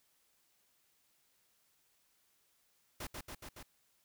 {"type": "noise with echo", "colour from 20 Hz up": "pink", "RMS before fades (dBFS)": -43, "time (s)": [3, 3.07], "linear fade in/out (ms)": 5, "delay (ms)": 140, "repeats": 4, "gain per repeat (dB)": -2, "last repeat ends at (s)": 3.63, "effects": ["white hiss -74 dBFS RMS until 4.04 s"]}